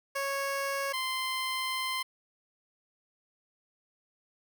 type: tone pair in turn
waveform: 15% pulse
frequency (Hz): 552 / 1039.6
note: C#5 / C6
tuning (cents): -7 / -11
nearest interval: major seventh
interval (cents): 1096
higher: second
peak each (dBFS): -24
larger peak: neither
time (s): 0.15-0.93 / 0.93-2.03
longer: second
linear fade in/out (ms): 10
effects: none